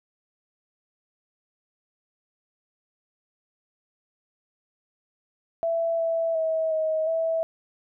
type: tone with pitch steps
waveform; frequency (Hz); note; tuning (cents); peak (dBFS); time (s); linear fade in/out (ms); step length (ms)
sine; 665 / 660 / 643 / 632 / 653; E5 / E5 / E5 / D#5 / E5; +15 / +2 / -43 / +27 / -17; -22; 5.63-7.43; 0; 360
effects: none